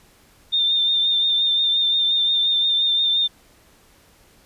sine tone with vibrato, 3612 Hz, A7, 45 cents sharp, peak -16 dBFS, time 0.52-3.28 s, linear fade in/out 20 ms, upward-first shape triangle, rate 5.7 Hz, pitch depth 35 cents each way, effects pink hiss -54 dBFS RMS until 4.45 s + resampled to 32000 Hz

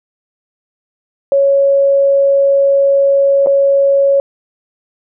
sine tone with dropouts, 554.4 Hz, C#5, in tune, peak -7 dBFS, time 1.32-4.2 s, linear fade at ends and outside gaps 1 ms, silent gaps 3.462-3.47 s, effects none

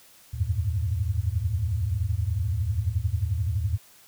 sine tone cluster, 77.3 / 87.9 / 99.3 / 111 Hz, D#2 / F2 / G2 / A2, -11 / +12 / +23 / +16 cents, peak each -29 dBFS, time 0.33-3.78 s, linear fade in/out 20 ms, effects white hiss -54 dBFS RMS until 4.07 s

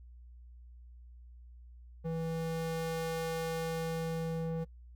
square ring-modulated tone, 163.4 Hz, E3, 15 cents flat, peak -31 dBFS, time 2.04-4.65 s, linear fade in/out 20 ms, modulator 327 Hz, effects noise-tail reverb RT60 0.1 s tail -23 dB re dry + added 60 Hz sine -50 dBFS peak until 4.95 s

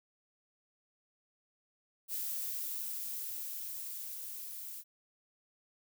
violet noise with level ramp, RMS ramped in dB -37 to -45 dBFS, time 2.08-4.84 s, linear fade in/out 50 ms, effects none

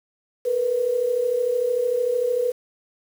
sine tone pair together, 460.6 / 493.9 Hz, A#4 / B4, -21 / 0 cents, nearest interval minor second, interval 121 cents, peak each -26 / -20 dBFS, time 0.45-2.52 s, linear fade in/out 10 ms, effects 7-bit

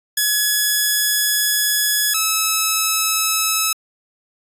5% pulse tone pair in turn, 1693 / 1298.6 Hz, G#6 / E6, +33 / -26 cents, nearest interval perfect fourth, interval 459 cents, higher first, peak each -4 dBFS, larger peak neither, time 0.17-2.14 / 2.14-3.73 s, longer first, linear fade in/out 5 ms, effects resampled to 32000 Hz

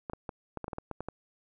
clicks, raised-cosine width 1 ms, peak -22 dBFS, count 11, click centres 0.098 / 0.134 / 0.292 / 0.573 / 0.643 / 0.681 / 0.732 / 0.784 / 0.913 / 1.006 / 1.086 s, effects none

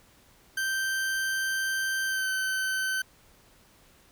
40% pulse tone with pitch glide, 1562 to 1533.4 Hz, G6 to G6, -7 to -39 cents, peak -26 dBFS, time 0.57-3.02 s, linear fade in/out 5 ms, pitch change -32 cents, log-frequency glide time 2.06-2.29 s, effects pink hiss -59 dBFS RMS until 4.11 s

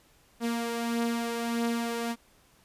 sawtooth beating tone pair, 233.1 / 234.7 Hz, A#3 / A#3, 0 / +12 cents, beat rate 1.6 Hz, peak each -25 / -31 dBFS, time 0.4-2.16 s, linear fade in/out 50 ms, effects pink hiss -62 dBFS RMS until 2.64 s + resampled to 32000 Hz

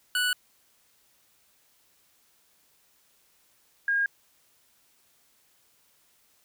25% pulse / sine tone pair in turn, 1479 / 1623.9 Hz, F#6 / G#6, -1 / -39 cents, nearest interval major second, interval 162 cents, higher second, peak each -20 / -22 dBFS, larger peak first, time 0.15-0.33 / 3.88-4.06 s, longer neither, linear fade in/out 2 ms, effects white hiss -65 dBFS RMS until 6.44 s

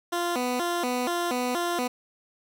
15% pulse tone with vibrato, 293.7 Hz, D4, in tune, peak -19 dBFS, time 0.12-1.88 s, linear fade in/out 10 ms, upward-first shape square, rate 2.1 Hz, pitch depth 290 cents each way, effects none

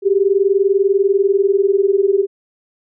sine tone pair together, 384.5 / 404.7 Hz, G4 / G#4, -33 / -45 cents, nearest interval minor second, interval 88 cents, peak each -14 / -14 dBFS, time 0.02-2.27 s, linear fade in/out 50 ms, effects none

